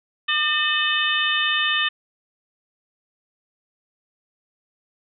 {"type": "harmonic tone with a mistuned harmonic", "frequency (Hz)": 603, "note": "D5", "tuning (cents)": 46, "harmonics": [2, 3, 4, 5, 6], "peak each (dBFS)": [-27, -23, -26, -24, -26], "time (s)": [0.28, 1.89], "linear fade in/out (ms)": 10, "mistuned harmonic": 4, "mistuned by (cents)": 110, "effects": []}